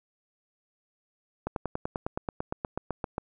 slowing click train, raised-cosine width 1 ms, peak -16 dBFS, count 16, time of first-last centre 1.47-3.181 s, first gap 92 ms, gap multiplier 1.03, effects none

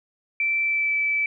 sine tone with pitch glide, 2334 to 2311 Hz, D7 to D7, -11 to -28 cents, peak -20 dBFS, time 0.4-1.26 s, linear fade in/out 2 ms, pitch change -17 cents, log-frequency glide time 0.61-0.95 s, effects none

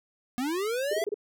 square linear sweep, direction up, 237.2 to 680 Hz, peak -28 dBFS, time 0.38-1.04 s, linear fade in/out 0 ms
sine tone bursts, 415.3 Hz, G#4, in tune, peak -26 dBFS, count 5, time 0.91-1.143 s, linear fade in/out 5 ms, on 25 ms, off 27 ms
effects none

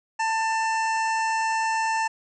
harmonic tone with a mistuned harmonic, 891 Hz, A5, 22 cents sharp, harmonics 1 / 2 / 3 / 5 / 6 / 7 / 8 / 9, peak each -23 / -29 / -33 / -46 / -40 / -43 / -44 / -44 dBFS, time 0.19-2.08 s, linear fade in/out 10 ms, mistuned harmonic 5, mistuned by -68 cents, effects none

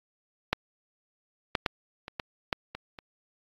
clicks, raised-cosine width 0.3 ms, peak -7 / -8 / -9 / -23 / -15 / -10 / -20 / -26 dBFS, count 8, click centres 0.53 / 1.552 / 1.662 / 2.081 / 2.198 / 2.528 / 2.75 / 2.988 s, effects AAC 32 kbps

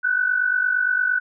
sine tone pair together, 1480 / 1528.7 Hz, F#6 / G6, 0 / -44 cents, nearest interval minor second, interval 56 cents, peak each -19 / -23 dBFS, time 0.03-1.2 s, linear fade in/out 20 ms, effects none

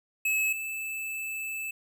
square tone pair in turn, 2586 / 2627 Hz, E7 / E7, -34 / -7 cents, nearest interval unison, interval 27 cents, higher second, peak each -25 / -33 dBFS, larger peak first, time 0.25-0.53 / 0.53-1.71 s, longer second, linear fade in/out 5 ms, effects none

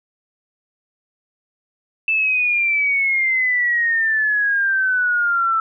sine exponential sweep, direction down, 2648 to 1321 Hz, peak -15 dBFS, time 2.08-5.6 s, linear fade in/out 2 ms, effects none

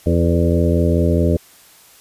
harmonic tone with a mistuned harmonic, 84.7 Hz, E2, 48 cents sharp, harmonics 1 / 2 / 3 / 4 / 5 / 6 / 7, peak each -16 / -19 / -21 / -22 / -23 / -24 / -24 dBFS, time 0.06-1.37 s, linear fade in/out 5 ms, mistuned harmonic 5, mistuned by +36 cents, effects white hiss -47 dBFS RMS until 2 s + resampled to 32000 Hz

